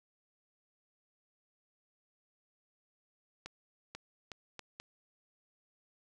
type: accelerating click train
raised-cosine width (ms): 0.2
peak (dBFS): -26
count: 5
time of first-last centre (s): 3.46-4.8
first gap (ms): 490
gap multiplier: 0.75
effects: none